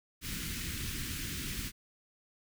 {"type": "band-stop noise", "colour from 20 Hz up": "pink", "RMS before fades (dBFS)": -38, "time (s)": [0.21, 1.72], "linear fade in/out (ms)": 50, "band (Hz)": [310, 1600], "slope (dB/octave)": 24, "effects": []}